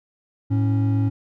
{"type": "tone pair together", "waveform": "triangle", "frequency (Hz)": [108.4, 277.1], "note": ["A2", "C#4"], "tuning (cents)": [-25, -1], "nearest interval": "octave + major third", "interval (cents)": 1624, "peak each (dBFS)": [-16, -22], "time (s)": [0.5, 1.1], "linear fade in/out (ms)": 20, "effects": []}